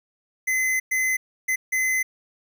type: tone bursts at uneven times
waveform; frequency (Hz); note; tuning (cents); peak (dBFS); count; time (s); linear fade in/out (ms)
square; 2042; C7; -43; -21; 4; 0.47-0.8 / 0.91-1.17 / 1.48-1.56 / 1.72-2.03; 10
effects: none